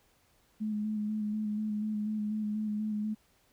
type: tone with vibrato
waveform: sine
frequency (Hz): 212.5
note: G#3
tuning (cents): +40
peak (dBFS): -30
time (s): 0.6-3.15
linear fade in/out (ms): 20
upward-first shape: square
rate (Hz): 4.1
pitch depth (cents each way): 20
effects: pink hiss -68 dBFS RMS until 3.52 s